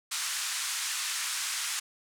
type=band-pass noise; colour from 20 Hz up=white; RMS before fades=-33 dBFS; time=0.11-1.8 s; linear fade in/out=10 ms; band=1100 to 9400 Hz; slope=24 dB/octave; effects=none